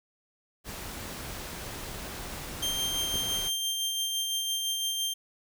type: noise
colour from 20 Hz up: pink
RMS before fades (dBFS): -39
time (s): 0.64-3.51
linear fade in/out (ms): 50
type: tone with tremolo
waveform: sawtooth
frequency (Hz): 3170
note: G7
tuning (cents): +19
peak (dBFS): -24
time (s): 2.62-5.14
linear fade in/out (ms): 10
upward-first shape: sine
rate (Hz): 5.9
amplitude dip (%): 30
type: clicks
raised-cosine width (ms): 2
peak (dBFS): -26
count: 2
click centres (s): 3.142 / 3.157
effects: none